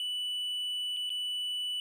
triangle tone with dropouts, 2969 Hz, F#7, 5 cents sharp, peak -30 dBFS, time 0-1.8 s, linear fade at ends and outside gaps 1 ms, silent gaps 0.965-0.969 / 1.094-1.102 s, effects none

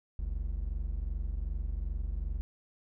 triangle tone pair together, 46.7 / 69.3 Hz, F#1 / C#2, +17 / 0 cents, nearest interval perfect fifth, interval 683 cents, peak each -31 / -35 dBFS, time 0.19-2.41 s, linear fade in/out 0 ms, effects none

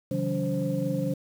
sine tone cluster, 139.1 / 162.9 / 188 / 284.5 / 526 Hz, C#3 / E3 / F#3 / C#4 / C5, +6 / -20 / +28 / +45 / +9 cents, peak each -31 dBFS, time 0.11-1.14 s, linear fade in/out 5 ms, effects tanh soft clip ceiling -15 dBFS + 8-bit

